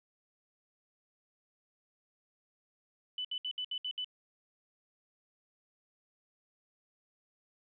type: tone bursts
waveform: sine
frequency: 2995 Hz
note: F#7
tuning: 20 cents sharp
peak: -34 dBFS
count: 7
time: 3.18-4.045 s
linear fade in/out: 2 ms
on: 67 ms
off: 66 ms
effects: none